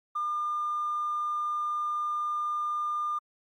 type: tone with tanh clipping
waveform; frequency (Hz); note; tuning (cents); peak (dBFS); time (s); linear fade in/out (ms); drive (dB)
triangle; 1204; D6; +43; -27; 0.15-3.19; 10; 1
effects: Opus 48 kbps